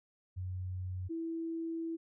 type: tone pair in turn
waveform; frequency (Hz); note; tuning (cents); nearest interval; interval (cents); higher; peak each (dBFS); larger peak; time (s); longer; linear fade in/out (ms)
sine; 92 / 329; F#2 / E4; -9 / -3; octave + minor seventh; 2206; second; -36 / -35; second; 0.36-1.09 / 1.09-1.97; second; 20
effects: none